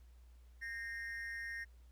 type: tone with amplitude modulation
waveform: triangle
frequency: 1848 Hz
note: A#6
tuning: 16 cents flat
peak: -36 dBFS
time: 0.61-1.65 s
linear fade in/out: 20 ms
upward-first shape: sine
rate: 239 Hz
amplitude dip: 80%
effects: added 60 Hz sine -57 dBFS peak until 1.91 s + pink hiss -75 dBFS RMS until 1.91 s